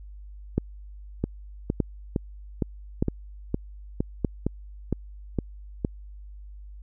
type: two click trains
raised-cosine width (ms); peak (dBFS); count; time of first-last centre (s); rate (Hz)
3; -9 / -11; 4 / 11; 0.58-4.247 / 1.24-5.848; 0.818 / 2.17
effects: added 50 Hz sine -40 dBFS peak until 6.82 s